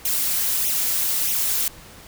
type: noise with flanger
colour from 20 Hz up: blue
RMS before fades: -22 dBFS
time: 0.05-1.68 s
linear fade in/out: 2 ms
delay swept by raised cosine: 0.31 to 5.91 ms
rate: 1.6 Hz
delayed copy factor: +0.95
effects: pink hiss -44 dBFS RMS until 2.07 s